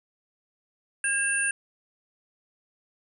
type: tone cluster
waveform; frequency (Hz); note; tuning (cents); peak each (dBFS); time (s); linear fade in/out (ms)
sine; 1621 / 2682 / 9240; G#6 / E7 / D9; -42 / +29 / -29; -26 / -31 / -27; 1.04-1.51; 2
effects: none